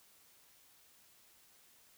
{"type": "silence", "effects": ["white hiss -65 dBFS RMS until 1.97 s"]}